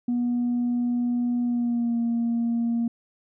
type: tone with pitch glide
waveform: sine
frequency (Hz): 242.3 to 233.6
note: B3 to A#3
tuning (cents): -33 to +4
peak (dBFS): -20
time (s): 0.08-2.88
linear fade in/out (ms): 5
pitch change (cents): -63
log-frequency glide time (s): 1.43-1.98
effects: tanh soft clip ceiling -19 dBFS